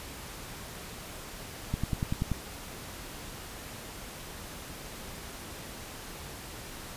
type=click train; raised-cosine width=5 ms; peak=-16 dBFS; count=7; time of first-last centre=1.74-2.317 s; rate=10.4 Hz; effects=pink hiss -43 dBFS RMS until 6.96 s + resampled to 32000 Hz